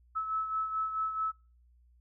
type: beating tone pair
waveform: sine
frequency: 1300 / 1304.6 Hz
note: E6 / E6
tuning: -24 / -18 cents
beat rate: 4.6 Hz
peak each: -31 / -39 dBFS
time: 0.15-1.32 s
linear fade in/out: 20 ms
effects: noise-tail reverb RT60 0.4 s tail -25 dB re dry + added 60 Hz sine -60 dBFS peak until 2 s